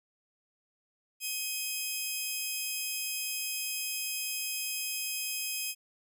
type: tone pair together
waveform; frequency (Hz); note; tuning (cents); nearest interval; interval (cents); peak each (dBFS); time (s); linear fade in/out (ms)
10% pulse; 2530 / 3207; D#7 / G7; +28 / +39; major third; 411; -25 / -31; 1.2-5.75; 50
effects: none